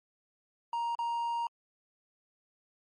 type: tone with dropouts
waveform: triangle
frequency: 937 Hz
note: A#5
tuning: 9 cents sharp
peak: -28 dBFS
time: 0.73-1.47 s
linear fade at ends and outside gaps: 2 ms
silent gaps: 0.951-0.989 s
effects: MP3 48 kbps